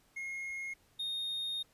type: tone pair in turn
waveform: triangle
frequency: 2152 / 3696 Hz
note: C7 / A#7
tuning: +48 / -16 cents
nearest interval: major sixth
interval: 936 cents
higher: second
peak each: -36 / -33 dBFS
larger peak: second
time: 0.16-0.74 / 0.99-1.63 s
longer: second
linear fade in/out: 10 ms
effects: pink hiss -68 dBFS RMS until 1.73 s + resampled to 32000 Hz